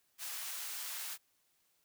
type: high-pass noise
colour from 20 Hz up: white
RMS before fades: -42 dBFS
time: 0.18-1.18 s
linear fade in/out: 50 ms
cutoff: 930 Hz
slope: 12 dB/octave
effects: white hiss -75 dBFS RMS until 1.84 s